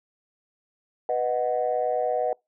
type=chord; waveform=sine; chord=B major; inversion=none; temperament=equal; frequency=493.9 / 622.3 / 740 Hz; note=B4 / D#5 / F#5; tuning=0 / 0 / 0 cents; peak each=-26 dBFS; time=1.09-2.33 s; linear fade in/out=2 ms; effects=noise-tail reverb RT60 0.2 s tail -26 dB re dry + tanh soft clip ceiling -14 dBFS